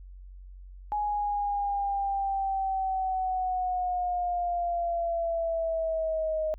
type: linear sweep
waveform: sine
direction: down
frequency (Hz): 837 to 622.3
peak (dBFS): -26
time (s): 0.92-6.54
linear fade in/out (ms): 0
effects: added 46 Hz sine -43 dBFS peak until 6.58 s